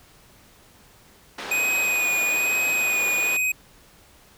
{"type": "band-pass noise", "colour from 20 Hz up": "pink", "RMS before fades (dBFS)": -34, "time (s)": [1.38, 3.37], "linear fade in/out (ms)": 5, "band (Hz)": [390, 4100], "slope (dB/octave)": 12}
{"type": "tone with vibrato", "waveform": "square", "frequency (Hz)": 2489, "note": "D#7", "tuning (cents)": 0, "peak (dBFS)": -21, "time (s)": [1.51, 3.52], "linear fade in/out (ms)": 5, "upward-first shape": "sine", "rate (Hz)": 1.1, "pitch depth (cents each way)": 22}
{"effects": ["pink hiss -53 dBFS RMS until 4.37 s"]}